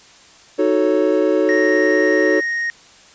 triangle chord, D# half-diminished seventh, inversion none, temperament equal, 311.1 / 370 / 440 / 554.4 Hz, D#4 / F#4 / A4 / C#5, 0 / 0 / 0 / 0 cents, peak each -17 dBFS, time 0.58-2.41 s, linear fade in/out 20 ms
triangle tone, 1864.7 Hz, A#6, in tune, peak -17 dBFS, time 1.49-2.7 s, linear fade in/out 0 ms
effects white hiss -46 dBFS RMS until 3.14 s + resampled to 16000 Hz

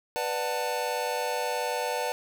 square chord, B minor seventh, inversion none, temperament just, 493.9 / 592.7 / 740.8 / 889 Hz, B4 / D5 / F#5 / A5, 0 / +16 / +2 / +18 cents, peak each -33 / -35 / -36 / -33 dBFS, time 0.16-2.12 s, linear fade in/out 0 ms, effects none

